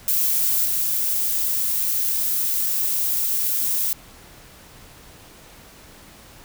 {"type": "noise with level steps", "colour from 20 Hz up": "violet", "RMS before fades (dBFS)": [-20, -22], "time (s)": [0.08, 3.93], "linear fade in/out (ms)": 0, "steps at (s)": 0.65, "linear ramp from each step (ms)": 5, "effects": ["pink hiss -46 dBFS RMS until 6.44 s"]}